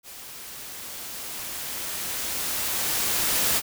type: noise with level ramp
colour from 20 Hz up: white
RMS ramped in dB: -42 to -22 dBFS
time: 0.03-3.62 s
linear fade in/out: 50 ms
effects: none